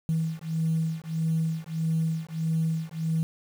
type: beating tone pair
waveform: sine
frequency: 160.7 / 162.3 Hz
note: E3 / E3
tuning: -44 / -27 cents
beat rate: 1.6 Hz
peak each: -27 dBFS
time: 0.09-3.23 s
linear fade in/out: 0 ms
effects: tanh soft clip ceiling -18 dBFS + 8-bit